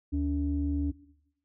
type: tone pair together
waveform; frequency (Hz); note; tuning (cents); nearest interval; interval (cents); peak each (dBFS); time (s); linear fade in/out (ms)
sine; 75.51 / 285.1; D2 / C#4; +49 / +49; octave + major seventh; 2300; -28; 0.12-0.92; 20
effects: noise-tail reverb RT60 0.8 s tail -19 dB re dry + tanh soft clip ceiling -19 dBFS